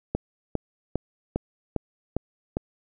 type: click train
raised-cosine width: 2 ms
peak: -11 dBFS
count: 7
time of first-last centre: 0.15-2.569 s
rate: 2.48 Hz
effects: none